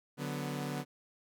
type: chord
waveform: sawtooth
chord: B minor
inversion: first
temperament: equal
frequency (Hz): 146.83 / 185 / 246.9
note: D3 / F#3 / B3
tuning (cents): 0 / 0 / 0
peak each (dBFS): -34 / -39 / -36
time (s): 0.17-0.85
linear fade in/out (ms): 50
effects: none